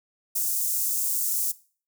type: high-pass noise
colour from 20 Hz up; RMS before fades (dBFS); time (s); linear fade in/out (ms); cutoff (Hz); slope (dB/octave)
white; -26; 0.35-1.52; 10; 6700; 24
effects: noise-tail reverb RT60 0.4 s tail -19 dB re dry